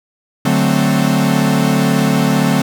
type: chord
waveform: 45% pulse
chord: D dominant seventh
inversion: none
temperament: equal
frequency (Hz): 146.83 / 185 / 220 / 261.6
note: D3 / F#3 / A3 / C4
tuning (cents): 0 / 0 / 0 / 0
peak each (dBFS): -17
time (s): 0.45-2.62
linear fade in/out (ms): 5
effects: none